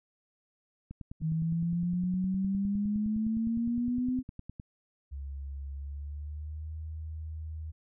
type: click train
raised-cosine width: 5 ms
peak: -29 dBFS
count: 37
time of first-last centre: 0.91-4.599 s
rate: 9.76 Hz
type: exponential sweep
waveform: sine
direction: up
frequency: 157.1 to 257.8 Hz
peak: -27 dBFS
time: 1.2-4.23 s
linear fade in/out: 50 ms
type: tone with pitch glide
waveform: sine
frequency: 69.3 to 78.69 Hz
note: C#2 to D#2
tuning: 0 to +20 cents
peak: -36 dBFS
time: 5.11-7.72 s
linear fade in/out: 20 ms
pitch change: +220 cents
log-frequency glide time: 5.74-6.74 s
effects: none